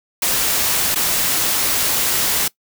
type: noise with dropouts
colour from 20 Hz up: white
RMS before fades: -18 dBFS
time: 0.22-2.48 s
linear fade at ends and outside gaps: 5 ms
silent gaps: 0.947-0.957 s
effects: noise-tail reverb RT60 0.1 s tail -21 dB re dry